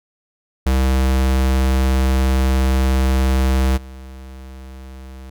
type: tone with level steps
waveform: square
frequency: 65.5 Hz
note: C2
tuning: 2 cents sharp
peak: -14 / -34 dBFS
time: 0.66-5.3 s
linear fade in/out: 5 ms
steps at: 3.76 s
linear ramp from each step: 20 ms
effects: none